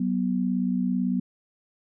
sine tone pair together, 187.71 / 245.7 Hz, F#3 / B3, +25 / -9 cents, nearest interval perfect fourth, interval 466 cents, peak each -25 dBFS, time 0-1.2 s, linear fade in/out 5 ms, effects none

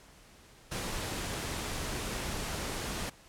pink noise, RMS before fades -36 dBFS, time 0.71-3.1 s, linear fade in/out 10 ms, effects pink hiss -57 dBFS RMS until 3.28 s + low-pass 11000 Hz 12 dB/octave

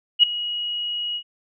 sine tone with ADSR envelope, 2900 Hz, F#7, 35 cents flat, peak -7 dBFS, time 0.19-1.23 s, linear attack 42 ms, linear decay 6 ms, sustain -17 dB, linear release 73 ms, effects none

